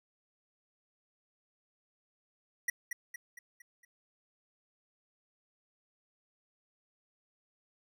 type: tone with echo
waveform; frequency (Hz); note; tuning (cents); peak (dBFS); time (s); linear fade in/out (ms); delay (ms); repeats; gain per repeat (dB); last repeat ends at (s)
square; 1932; B6; -39; -29; 2.68-2.7; 5; 230; 5; -6; 3.85
effects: none